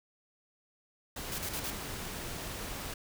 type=noise; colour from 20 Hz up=pink; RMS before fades=-40 dBFS; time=1.16-2.94 s; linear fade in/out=5 ms
type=noise bursts; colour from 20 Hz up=white; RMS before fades=-38 dBFS; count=4; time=1.32-1.702 s; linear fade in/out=0 ms; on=61 ms; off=46 ms
effects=none